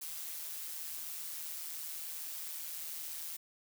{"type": "noise with amplitude modulation", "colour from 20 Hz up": "blue", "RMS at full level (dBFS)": -40, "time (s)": [0.01, 3.37], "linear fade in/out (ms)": 10, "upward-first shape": "sine", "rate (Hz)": 159, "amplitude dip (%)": 55, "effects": []}